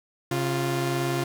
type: tone pair together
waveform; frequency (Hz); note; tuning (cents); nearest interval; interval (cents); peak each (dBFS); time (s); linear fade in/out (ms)
sawtooth; 135.3 / 349.3; C#3 / F4; -42 / 0; octave + major third; 1642; -23; 0.31-1.24; 5
effects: none